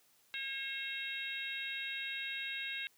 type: harmonic tone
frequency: 540 Hz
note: C#5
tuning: 45 cents flat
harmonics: 3 / 4 / 5 / 6 / 7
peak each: -44 / -44 / -42 / -49 / -44 dBFS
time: 0.34-2.87 s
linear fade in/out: 0 ms
effects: white hiss -69 dBFS RMS until 2.97 s + high-pass 80 Hz 12 dB/octave